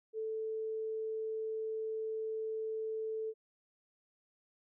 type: tone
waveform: sine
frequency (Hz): 440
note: A4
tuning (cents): 0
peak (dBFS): -35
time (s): 0.13-3.34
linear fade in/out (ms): 50
effects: none